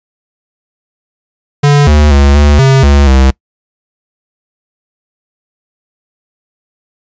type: tone with pitch steps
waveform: square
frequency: 144.4 / 74.7 / 70.3 / 72.9 / 134.2 / 70.9 / 66.2 Hz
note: D3 / D2 / C#2 / D2 / C3 / C#2 / C2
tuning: -29 / +30 / +25 / -12 / +44 / +40 / +21 cents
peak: -4 dBFS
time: 1.63-3.31 s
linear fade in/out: 10 ms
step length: 240 ms
effects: noise-tail reverb RT60 0.1 s tail -24 dB re dry + resampled to 16000 Hz